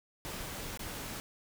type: noise with dropouts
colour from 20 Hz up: pink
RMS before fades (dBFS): -41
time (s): 0.25-1.2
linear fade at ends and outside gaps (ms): 0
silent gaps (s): 0.774-0.793
effects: none